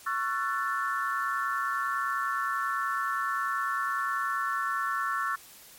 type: chord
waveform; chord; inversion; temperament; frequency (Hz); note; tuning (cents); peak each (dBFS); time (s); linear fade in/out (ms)
sine; F# minor seventh; second; equal with one note detuned; 1108.7 / 1350.1 / 1480 / 1760; C#6 / E6 / F#6 / A6; 0 / +41 / 0 / 0; -31 / -31 / -36 / -34; 0.06-5.36; 10
effects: white hiss -51 dBFS RMS until 5.78 s + MP3 64 kbps